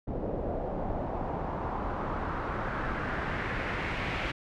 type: noise with low-pass filter sweep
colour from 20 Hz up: pink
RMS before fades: -33 dBFS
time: 0.07-4.32 s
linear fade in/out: 10 ms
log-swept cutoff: 530 to 2500 Hz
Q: 2
effects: none